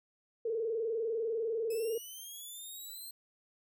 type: tone with vibrato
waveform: sine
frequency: 450 Hz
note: A4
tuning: 39 cents sharp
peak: -31 dBFS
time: 0.45-1.98 s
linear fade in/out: 5 ms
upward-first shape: square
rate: 20 Hz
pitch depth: 66 cents each way
type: linear sweep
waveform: 5% pulse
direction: up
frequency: 2571 to 4186 Hz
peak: -37 dBFS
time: 1.7-3.11 s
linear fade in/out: 5 ms
effects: none